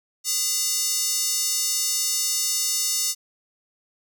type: tone with high-pass filter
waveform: square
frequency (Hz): 408.2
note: G#4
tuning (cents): -30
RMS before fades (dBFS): -24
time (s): 0.24-3.15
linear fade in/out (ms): 50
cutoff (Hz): 6100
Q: 2.1
effects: none